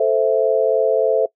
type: chord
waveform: sine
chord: A minor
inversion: none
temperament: equal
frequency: 440 / 523.3 / 659.3 Hz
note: A4 / C5 / E5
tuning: 0 / 0 / 0 cents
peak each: -17 / -18 / -18 dBFS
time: 0-1.26 s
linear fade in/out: 5 ms
effects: noise-tail reverb RT60 0.1 s tail -21 dB re dry